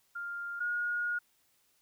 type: tone pair in turn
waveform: sine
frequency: 1400 / 1436.9 Hz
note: F6 / F6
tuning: +4 / +49 cents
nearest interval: unison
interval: 45 cents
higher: second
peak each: -36 / -30 dBFS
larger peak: second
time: 0.15-0.6 / 0.6-1.19 s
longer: second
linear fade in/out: 10 ms
effects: white hiss -71 dBFS RMS until 1.81 s